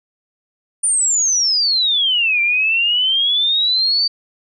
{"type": "exponential two-way sweep", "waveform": "sine", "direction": "down then up", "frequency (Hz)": [9400, 2349, 4630], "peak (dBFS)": -13, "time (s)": [0.83, 4.08], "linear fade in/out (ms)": 10, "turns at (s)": 2.41, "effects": []}